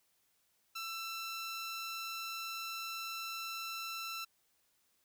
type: tone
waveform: 15% pulse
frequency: 1338 Hz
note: E6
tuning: 25 cents sharp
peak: -33 dBFS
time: 0.75-4.25 s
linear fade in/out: 10 ms
effects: white hiss -75 dBFS RMS until 5.04 s